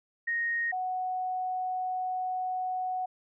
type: tone pair in turn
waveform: sine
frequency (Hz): 1864.7 / 740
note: A#6 / F#5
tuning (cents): 0 / 0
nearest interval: octave + major third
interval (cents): 1600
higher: first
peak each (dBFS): -27 / -29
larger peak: first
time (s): 0.27-0.72 / 0.72-3.06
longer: second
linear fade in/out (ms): 10
effects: none